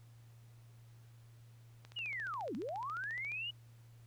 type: click train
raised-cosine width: 0.2 ms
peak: -36 dBFS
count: 22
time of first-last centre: 1.85-3.319 s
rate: 14.3 Hz
type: linear two-way sweep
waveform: sine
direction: down then up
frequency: 2960 to 190.2 to 2960 Hz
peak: -38 dBFS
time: 1.96-3.51 s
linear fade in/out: 10 ms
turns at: 2.55 s
effects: added 116 Hz sine -56 dBFS peak until 4.06 s + pink hiss -70 dBFS RMS until 4.06 s